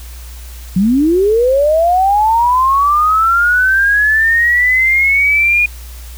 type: linear sweep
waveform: sine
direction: up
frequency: 174.61 to 2451 Hz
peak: -8 dBFS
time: 0.76-5.66 s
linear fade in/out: 5 ms
effects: added 60 Hz sine -28 dBFS peak until 6.17 s + white hiss -38 dBFS RMS until 6.17 s